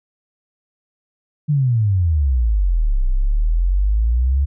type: exponential two-way sweep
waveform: sine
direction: down then up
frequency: 154 to 30.87 to 71.3 Hz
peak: -13 dBFS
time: 1.48-4.46 s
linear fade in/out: 20 ms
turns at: 3.05 s
effects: none